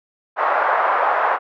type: band-pass noise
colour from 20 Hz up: white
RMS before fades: -18 dBFS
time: 0.36-1.39 s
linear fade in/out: 50 ms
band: 600 to 1300 Hz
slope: 24 dB/octave
effects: none